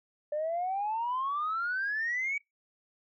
sine exponential sweep, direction up, 587.3 to 2287 Hz, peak -28 dBFS, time 0.32-2.38 s, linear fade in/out 5 ms, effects noise-tail reverb RT60 0.2 s tail -25 dB re dry + tanh soft clip ceiling -25 dBFS

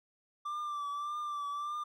triangle tone with vibrato, 1174.7 Hz, D6, in tune, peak -33 dBFS, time 0.45-1.84 s, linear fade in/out 10 ms, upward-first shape triangle, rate 1.7 Hz, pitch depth 48 cents each way, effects none

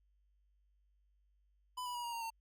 square tone with pitch steps, 1000 / 981.1 / 962.6 / 944.4 / 926.6 / 909.1 Hz, B5 / B5 / B5 / A#5 / A#5 / A#5, +21 / -12 / -45 / +22 / -11 / -44 cents, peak -40 dBFS, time 1.77-2.304 s, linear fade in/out 10 ms, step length 89 ms, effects added 50 Hz sine -70 dBFS peak until 2.4 s

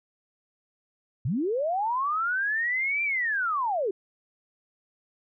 sine linear two-way sweep, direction up then down, 101.1 to 2377 to 357.9 Hz, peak -24 dBFS, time 1.25-3.91 s, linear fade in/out 5 ms, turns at 3.03 s, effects none

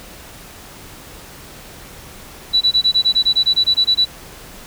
sine tone bursts, 3948 Hz, B7, 1 cent flat, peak -10 dBFS, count 15, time 2.53-4.054 s, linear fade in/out 20 ms, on 82 ms, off 21 ms, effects pink hiss -38 dBFS RMS until 4.66 s

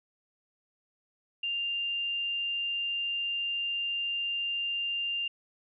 sine tone, 2794 Hz, F7, in tune, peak -29 dBFS, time 1.43-5.28 s, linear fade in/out 5 ms, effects none

